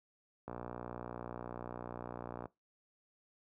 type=click train; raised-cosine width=1 ms; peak=-28 dBFS; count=120; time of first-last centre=0.48-2.457 s; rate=60.2 Hz; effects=noise-tail reverb RT60 0.2 s tail -22 dB re dry + high-pass 80 Hz 12 dB/octave